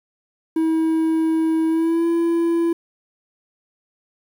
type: tone with pitch glide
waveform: triangle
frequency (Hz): 321.7 to 336.1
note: E4 to E4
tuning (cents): -42 to +34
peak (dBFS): -14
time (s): 0.56-2.73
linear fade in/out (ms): 5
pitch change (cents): +76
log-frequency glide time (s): 1.68-2.06
effects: 8-bit